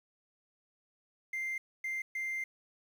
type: tone bursts at uneven times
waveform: triangle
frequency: 2093 Hz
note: C7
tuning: in tune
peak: -31 dBFS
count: 3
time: 1.33-1.58 / 1.84-2.02 / 2.15-2.44 s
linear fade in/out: 5 ms
effects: tanh soft clip ceiling -28 dBFS + 10-bit